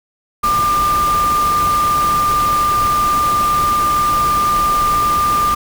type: tone in noise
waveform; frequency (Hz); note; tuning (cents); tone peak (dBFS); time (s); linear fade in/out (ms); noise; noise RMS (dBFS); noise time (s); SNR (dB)
sine; 1197; D6; +33; -12; 0.43-5.55; 10; pink; -24; 0.43-5.55; +9
effects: none